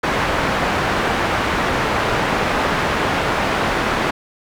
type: low-pass noise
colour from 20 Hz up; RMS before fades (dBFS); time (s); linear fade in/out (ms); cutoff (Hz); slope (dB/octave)
white; -19; 0.03-4.11; 10; 1500; 12
effects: none